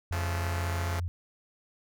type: tone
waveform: sine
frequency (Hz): 87.6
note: F2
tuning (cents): +6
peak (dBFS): -29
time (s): 0.11-1.08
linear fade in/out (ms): 0
type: chord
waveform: 5% pulse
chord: Db augmented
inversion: none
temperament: just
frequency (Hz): 138.59 / 173.24 / 216.5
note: Db3 / F3 / A3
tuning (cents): 0 / -14 / -28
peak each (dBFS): -28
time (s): 0.12-1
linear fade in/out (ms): 5
effects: none